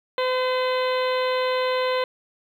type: harmonic tone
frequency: 510 Hz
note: C5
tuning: 44 cents flat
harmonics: 1 / 2 / 3 / 4 / 5 / 6 / 7 / 8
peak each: -22 / -27 / -34 / -33 / -37 / -36 / -37 / -37 dBFS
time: 0.18-2.04 s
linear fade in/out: 2 ms
effects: 9-bit